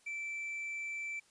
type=tone with tanh clipping; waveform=triangle; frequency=2330 Hz; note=D7; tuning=14 cents flat; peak=-38 dBFS; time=0.06-1.2 s; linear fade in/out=10 ms; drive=7 dB; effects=white hiss -67 dBFS RMS until 1.3 s + resampled to 22050 Hz